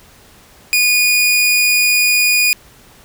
sawtooth tone, 2456 Hz, D#7, 23 cents flat, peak -7 dBFS, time 0.73-2.53 s, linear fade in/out 0 ms, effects pink hiss -45 dBFS RMS until 3.04 s

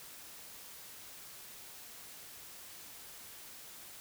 silence, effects white hiss -51 dBFS RMS until 4 s

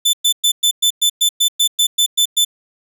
sawtooth tone bursts, 3520 Hz, A7, in tune, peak -8 dBFS, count 13, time 0.05-2.449 s, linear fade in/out 10 ms, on 83 ms, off 110 ms, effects none

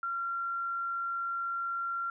sine tone, 1374 Hz, F6, 29 cents flat, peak -31 dBFS, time 0.03-2.1 s, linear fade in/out 2 ms, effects none

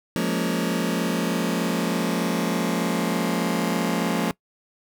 sawtooth chord, Bb minor seventh, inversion second, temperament just, 174.81 / 209.8 / 233.1 / 279.7 Hz, F3 / Ab3 / Bb3 / Db4, +2 / +18 / 0 / +16 cents, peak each -22 / -24 / -23 / -25 dBFS, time 0.16-4.31 s, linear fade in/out 0 ms, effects noise-tail reverb RT60 0.1 s tail -21 dB re dry

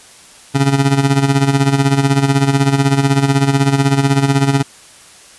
25% pulse tone with tremolo, 138.1 Hz, C#3, 6 cents flat, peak -4 dBFS, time 0.54-4.63 s, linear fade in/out 20 ms, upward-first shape sine, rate 16 Hz, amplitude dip 70%, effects white hiss -41 dBFS RMS until 5.38 s + resampled to 24000 Hz

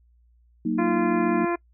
sine chord, D# minor, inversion first, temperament just, 186.68 / 233.3 / 311.1 Hz, F#3 / A#3 / D#4, +16 / +2 / 0 cents, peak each -29 / -25 / -26 dBFS, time 0.65-1.45 s, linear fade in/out 5 ms
harmonic tone, 344.9 Hz, F4, 22 cents flat, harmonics 1 / 2 / 3 / 4 / 5 / 6 / 7, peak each -24 / -30 / -30 / -36 / -35 / -41 / -38 dBFS, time 0.78-1.56 s, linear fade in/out 10 ms
effects noise-tail reverb RT60 0.1 s tail -24 dB re dry + added 59 Hz sine -56 dBFS peak until 1.73 s

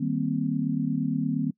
sine chord, C minor seventh, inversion first, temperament equal with one note detuned, 155.56 / 194.31 / 233.1 / 261.6 Hz, Eb3 / G3 / Bb3 / C4, 0 / -15 / 0 / 0 cents, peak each -29 / -32 / -29 / -28 dBFS, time 0-1.51 s, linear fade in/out 10 ms, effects noise-tail reverb RT60 0.1 s tail -24 dB re dry

